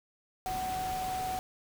sine tone in noise, 747 Hz, F#5, 16 cents sharp, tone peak -32 dBFS, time 0.46-1.39 s, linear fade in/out 0 ms, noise pink, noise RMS -41 dBFS, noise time 0.46-1.39 s, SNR +6 dB, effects none

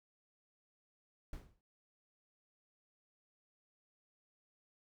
brown noise with exponential decay, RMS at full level -43 dBFS, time 1.33-1.61 s, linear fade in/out 2 ms, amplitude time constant 60 ms, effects none

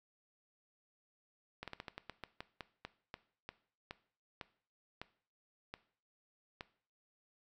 slowing click train, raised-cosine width 0.3 ms, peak -27 dBFS, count 18, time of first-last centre 1.63-6.609 s, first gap 47 ms, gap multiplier 1.2, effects noise-tail reverb RT60 0.5 s tail -17 dB re dry

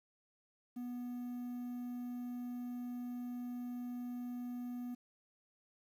triangle tone with quantisation, 244.9 Hz, B3, 14 cents flat, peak -38 dBFS, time 0.76-4.95 s, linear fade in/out 10 ms, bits 11, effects none

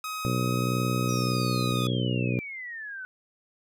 sawtooth tone with pitch glide, 1264 to 1243 Hz, D#6 to D#6, +27 to -2 cents, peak -28 dBFS, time 0.04-1.87 s, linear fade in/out 2 ms, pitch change -29 cents, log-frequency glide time 1.07-1.25 s
harmonic tone, 61.74 Hz, B1, in tune, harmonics 2 / 3 / 4 / 5 / 6 / 7 / 8 / 9, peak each -27 / -31 / -33 / -35 / -37 / -38 / -39 / -40 dBFS, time 0.25-2.39 s, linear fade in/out 0 ms
sine exponential sweep, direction down, 5880 to 1487 Hz, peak -35 dBFS, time 1.09-3.05 s, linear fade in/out 0 ms
clicks, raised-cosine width 5 ms, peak -42 / -33 / -35 dBFS, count 3, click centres 1.335 / 1.722 / 1.873 s
effects none

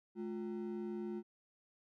triangle ring-modulated tone, 283.6 Hz, C#4, 40 cents sharp, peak -34 dBFS, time 0.15-1.23 s, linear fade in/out 50 ms, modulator 70 Hz, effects none

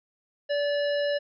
harmonic tone, 578 Hz, D5, 28 cents flat, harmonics 1 / 3 / 5 / 7 / 9, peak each -24 / -34 / -38 / -41 / -43 dBFS, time 0.49-1.19 s, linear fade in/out 20 ms, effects none

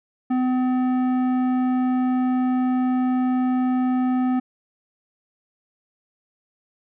sine tone with tanh clipping, 254 Hz, B3, 49 cents sharp, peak -20 dBFS, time 0.3-4.4 s, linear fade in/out 10 ms, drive 12 dB, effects none

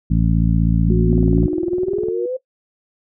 harmonic tone, 56 Hz, A1, 31 cents sharp, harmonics 1 / 2 / 3 / 4 / 5, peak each -17 / -20 / -17 / -23 / -26 dBFS, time 0.1-1.47 s, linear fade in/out 10 ms
sine exponential sweep, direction up, 204.2 to 523.3 Hz, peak -20 dBFS, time 0.86-2.37 s, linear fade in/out 10 ms
sine tone, 362.4 Hz, F#4, 36 cents flat, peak -20 dBFS, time 0.9-2.26 s, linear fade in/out 5 ms
click train, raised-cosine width 2 ms, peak -17 dBFS, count 20, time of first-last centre 1.13-2.085 s, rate 19.9 Hz
effects noise-tail reverb RT60 0.1 s tail -18 dB re dry

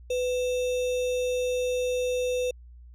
sine tone with sample-and-hold, 500 Hz, B4, 21 cents sharp, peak -24 dBFS, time 0.1-2.51 s, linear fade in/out 5 ms, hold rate 3150 Hz, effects added 60 Hz sine -45 dBFS peak until 2.94 s + low-pass 9000 Hz 12 dB/octave

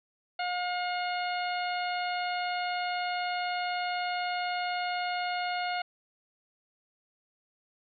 harmonic tone, 716 Hz, F5, 43 cents sharp, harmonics 1 / 2 / 3 / 4 / 5 / 6, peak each -31 / -37 / -38 / -41 / -46 / -42 dBFS, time 0.39-5.82 s, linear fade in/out 5 ms, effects none

